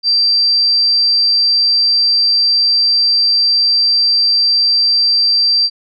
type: tone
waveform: sine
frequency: 4699 Hz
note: D8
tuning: in tune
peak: -9 dBFS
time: 0.03-5.7 s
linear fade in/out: 50 ms
effects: none